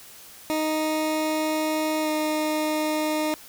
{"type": "tone with pitch glide", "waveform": "20% pulse", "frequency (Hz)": [311.1, 307.7], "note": ["D#4", "D#4"], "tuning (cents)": [0, -19], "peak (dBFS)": -18, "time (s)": [0.5, 3.34], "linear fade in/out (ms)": 0, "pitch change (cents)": -19, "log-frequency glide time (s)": [2.02, 2.08], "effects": ["white hiss -46 dBFS RMS until 3.48 s"]}